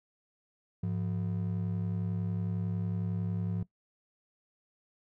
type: ring-modulated tone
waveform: triangle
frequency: 139.1 Hz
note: C#3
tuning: 6 cents sharp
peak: -25 dBFS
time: 0.83-3.63 s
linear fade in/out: 5 ms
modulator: 35.5 Hz
effects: noise-tail reverb RT60 0.1 s tail -18 dB re dry